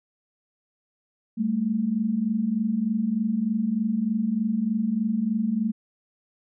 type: tone pair together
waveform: sine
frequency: 199.9 / 223.2 Hz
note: G3 / A3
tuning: +34 / +25 cents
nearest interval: major second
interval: 191 cents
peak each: -27 / -23 dBFS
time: 1.37-5.72 s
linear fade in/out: 20 ms
effects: none